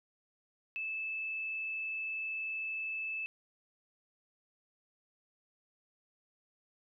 sine tone with frequency modulation, 2621 Hz, E7, 11 cents flat, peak -35 dBFS, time 0.76-3.26 s, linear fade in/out 0 ms, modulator 32.8 Hz, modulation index 0.39, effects none

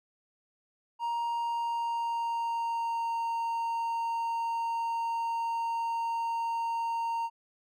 triangle tone with pitch glide, 937 to 923 Hz, A#5 to A#5, +9 to -17 cents, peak -27 dBFS, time 0.99-7.3 s, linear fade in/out 50 ms, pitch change -26 cents, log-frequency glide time 1.25-3.16 s, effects none

